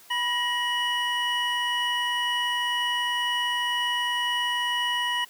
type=tone cluster; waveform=triangle; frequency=980 / 1891 / 2938 Hz; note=B5 / A#6 / F#7; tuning=-14 / +24 / -13 cents; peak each=-27 / -27 / -26 dBFS; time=0.1-5.25 s; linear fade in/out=10 ms; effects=white hiss -52 dBFS RMS until 5.29 s + high-pass 150 Hz 12 dB/octave